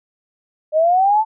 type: linear sweep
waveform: sine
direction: up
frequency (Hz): 603 to 892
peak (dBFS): -11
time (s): 0.72-1.25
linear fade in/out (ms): 50
effects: none